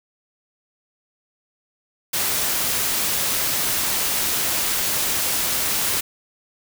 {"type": "noise", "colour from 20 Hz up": "white", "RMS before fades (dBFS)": -22, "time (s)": [2.13, 6.01], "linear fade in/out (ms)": 10, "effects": []}